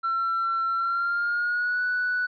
triangle tone with pitch glide, 1351 to 1481.8 Hz, E6 to F#6, +42 to +2 cents, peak -20 dBFS, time 0.03-2.27 s, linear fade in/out 20 ms, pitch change +160 cents, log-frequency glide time 0.75-1.83 s, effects tanh soft clip ceiling -19 dBFS + resampled to 11025 Hz

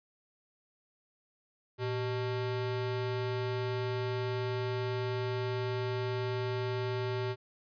square ring-modulated tone, 249.8 Hz, B3, 20 cents sharp, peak -29 dBFS, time 1.78-7.36 s, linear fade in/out 50 ms, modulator 135 Hz, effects resampled to 11025 Hz

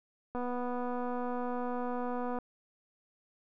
click train, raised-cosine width 1 ms, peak -24 dBFS, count 502, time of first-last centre 0.35-2.387 s, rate 246 Hz, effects none

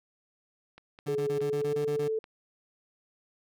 click train, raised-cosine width 0.3 ms, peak -33 dBFS, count 8, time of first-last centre 0.78-2.241 s, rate 4.79 Hz
30% pulse tone bursts, 147.1 Hz, D3, 3 cents sharp, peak -32 dBFS, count 9, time 1.06-2.083 s, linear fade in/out 10 ms, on 95 ms, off 21 ms
sine tone with pitch glide, 425.1 to 440.1 Hz, G#4 to A4, +40 to 0 cents, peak -27 dBFS, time 1.08-2.19 s, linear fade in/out 5 ms, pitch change +60 cents, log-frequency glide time 1.41-1.76 s
effects none

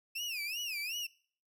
30% pulse tone with vibrato, 2600 Hz, E7, 24 cents flat, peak -33 dBFS, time 0.15-1.07 s, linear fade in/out 10 ms, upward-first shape sine, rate 2.7 Hz, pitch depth 210 cents each way, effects noise-tail reverb RT60 0.5 s tail -23 dB re dry

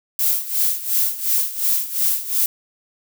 violet noise with tremolo, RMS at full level -17 dBFS, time 0.19-2.46 s, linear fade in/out 2 ms, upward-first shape sine, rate 2.8 Hz, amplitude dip 80%, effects none

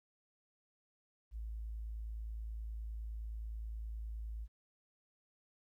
sine tone, 54.8 Hz, A1, 6 cents flat, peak -40 dBFS, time 1.31-4.48 s, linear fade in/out 50 ms, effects 13-bit

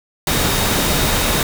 sine tone in noise, 3729 Hz, A#7, in tune, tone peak -28 dBFS, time 0.27-1.43 s, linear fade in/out 2 ms, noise pink, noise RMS -17 dBFS, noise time 0.27-1.43 s, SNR -14 dB, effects none

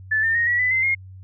sine tone with pitch steps, 1744 / 1804.5 / 1867 / 1931.7 / 1998.7 / 2068 / 2140 Hz, A6 / A6 / A#6 / B6 / B6 / C7 / C7, -16 / +43 / +2 / -39 / +20 / -21 / +38 cents, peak -17 dBFS, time 0.11-0.95 s, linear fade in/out 10 ms, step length 120 ms, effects added 94 Hz sine -38 dBFS peak until 1.23 s

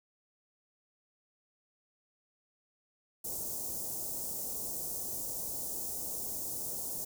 white band-stop noise, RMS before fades -38 dBFS, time 3.24-7.05 s, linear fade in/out 10 ms, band 740 to 6300 Hz, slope 24 dB/octave, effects none

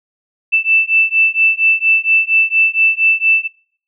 sine beating tone pair, 2649 / 2653.3 Hz, E7 / E7, +8 / +11 cents, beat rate 4.3 Hz, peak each -13 dBFS, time 0.52-3.48 s, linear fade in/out 20 ms, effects noise-tail reverb RT60 0.6 s tail -25 dB re dry

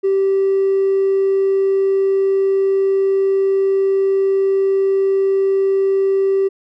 sine tone with hard clipping, 388.9 Hz, G4, 14 cents flat, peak -13 dBFS, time 0.03-6.49 s, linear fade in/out 20 ms, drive 1 dB, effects none

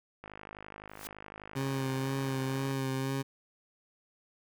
click train, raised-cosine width 0.5 ms, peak -29 dBFS, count 129, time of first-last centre 0.24-2.711 s, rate 51.8 Hz
white noise with exponential growth, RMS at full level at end -39 dBFS, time 0.89-1.07 s, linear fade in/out 1 ms, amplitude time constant 39 ms
20% pulse tone with vibrato, 134.2 Hz, C3, 44 cents sharp, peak -26 dBFS, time 1.55-3.23 s, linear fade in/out 20 ms, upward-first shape sine, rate 2 Hz, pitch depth 23 cents each way
effects none

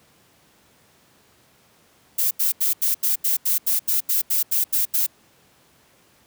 violet noise bursts, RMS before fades -20 dBFS, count 14, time 2.18-5.066 s, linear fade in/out 10 ms, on 130 ms, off 82 ms, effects pink hiss -57 dBFS RMS until 6.26 s + high-pass 100 Hz 12 dB/octave

